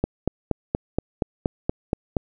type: click train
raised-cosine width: 2 ms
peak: -7 dBFS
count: 10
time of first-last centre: 0.04-2.168 s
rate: 4.23 Hz
effects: none